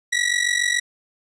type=ring-modulated tone; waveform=sawtooth; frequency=1930 Hz; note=B6; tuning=40 cents flat; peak=-12 dBFS; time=0.12-0.8 s; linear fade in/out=10 ms; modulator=23.5 Hz; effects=resampled to 22050 Hz